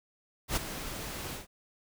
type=noise with ADSR envelope; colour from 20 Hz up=pink; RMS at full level=-28 dBFS; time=0.48-1.47 s; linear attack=88 ms; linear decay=10 ms; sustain=-11 dB; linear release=130 ms; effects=none